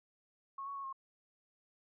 sine tone with pitch steps, 1093 / 1116 / 1103 / 1075 Hz, C#6 / C#6 / C#6 / C6, -25 / +11 / -9 / +47 cents, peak -40 dBFS, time 0.58-0.928 s, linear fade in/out 5 ms, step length 87 ms, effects none

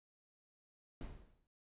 brown noise with exponential decay, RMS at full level -42 dBFS, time 1.01-1.47 s, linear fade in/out 0 ms, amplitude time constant 100 ms, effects resampled to 8000 Hz

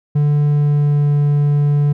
triangle tone with pitch glide, 146.83 to 145.48 Hz, D3 to D3, 0 to -16 cents, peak -9 dBFS, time 0.15-1.93 s, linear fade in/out 10 ms, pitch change -16 cents, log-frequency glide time 0.43-1.12 s, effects none

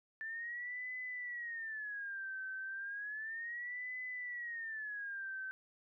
sine tone with vibrato, 1760 Hz, A6, in tune, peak -40 dBFS, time 0.21-5.51 s, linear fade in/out 0 ms, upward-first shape sine, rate 0.33 Hz, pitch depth 230 cents each way, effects none

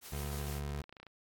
white noise with tremolo, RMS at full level -47 dBFS, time 0.01-0.62 s, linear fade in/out 50 ms, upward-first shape square, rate 6.5 Hz, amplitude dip 25%
25% pulse tone, 71.8 Hz, D2, 39 cents flat, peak -33 dBFS, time 0.12-0.82 s, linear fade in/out 5 ms
clicks, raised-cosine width 0.3 ms, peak -35 dBFS, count 10, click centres 0.7 / 0.75 / 0.787 / 0.84 / 0.894 / 0.926 / 0.968 / 1 / 1.03 / 1.067 s
effects AAC 64 kbps

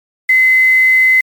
sine tone with quantisation, 2044 Hz, C7, 41 cents flat, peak -6 dBFS, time 0.29-1.21 s, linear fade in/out 5 ms, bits 5, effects MP3 96 kbps

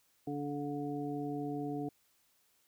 harmonic tone, 144.6 Hz, D3, 27 cents flat, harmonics 1 / 2 / 3 / 5, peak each -43 / -37 / -42 / -44 dBFS, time 0.27-1.89 s, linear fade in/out 5 ms, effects white hiss -72 dBFS RMS until 2.67 s

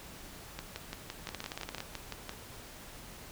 two click trains, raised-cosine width 0.2 ms, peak -20 / -21 dBFS, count 10 / 11, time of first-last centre 1.29-1.804 / 0.59-2.294 s, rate 17.5 / 5.87 Hz, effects pink hiss -49 dBFS RMS until 3.31 s

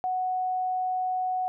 sine tone, 740 Hz, F#5, in tune, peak -25 dBFS, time 0.04-1.48 s, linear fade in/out 0 ms, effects none

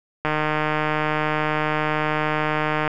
click train, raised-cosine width 0.5 ms, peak -7 dBFS, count 403, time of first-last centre 0.25-2.877 s, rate 153 Hz, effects none

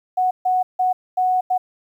sine tone bursts at uneven times, 738 Hz, F#5, 5 cents flat, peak -15 dBFS, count 5, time 0.17-0.31 / 0.45-0.63 / 0.79-0.93 / 1.17-1.41 / 1.5-1.58 s, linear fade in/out 10 ms, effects 9-bit

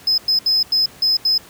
triangle tone bursts at uneven times, 5100 Hz, D#8, 42 cents sharp, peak -12 dBFS, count 6, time 0.07-0.18 / 0.28-0.39 / 0.46-0.63 / 0.72-0.86 / 1.02-1.17 / 1.25-1.38 s, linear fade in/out 5 ms, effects pink hiss -43 dBFS RMS until 1.49 s + high-pass 80 Hz 12 dB/octave

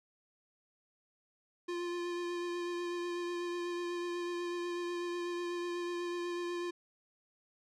square tone with vibrato, 349.2 Hz, F4, in tune, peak -36 dBFS, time 1.68-6.71 s, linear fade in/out 10 ms, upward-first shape triangle, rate 8.1 Hz, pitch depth 18 cents each way, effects low-pass 6000 Hz 12 dB/octave

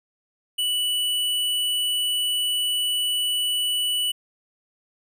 square tone, 2960 Hz, F#7, in tune, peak -22 dBFS, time 0.58-4.12 s, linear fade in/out 10 ms, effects none

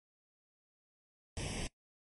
pink noise with comb filter, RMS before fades -39 dBFS, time 1.37-1.67 s, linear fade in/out 0 ms, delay 0.36 ms, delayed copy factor +0.9, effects noise-tail reverb RT60 0.1 s tail -19 dB re dry + MP3 48 kbps

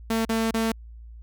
sawtooth tone with dropouts, 224.9 Hz, A3, 38 cents sharp, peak -18 dBFS, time 0.1-0.72 s, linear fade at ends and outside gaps 5 ms, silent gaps 0.251-0.292 / 0.51-0.541 s, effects added 57 Hz sine -40 dBFS peak until 1.22 s

